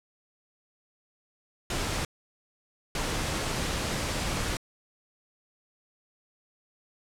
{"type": "noise bursts at uneven times", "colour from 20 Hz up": "pink", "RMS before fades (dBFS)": -30, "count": 2, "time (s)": [[1.7, 2.05], [2.95, 4.57]], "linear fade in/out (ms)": 2, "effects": ["low-pass 9000 Hz 12 dB/octave"]}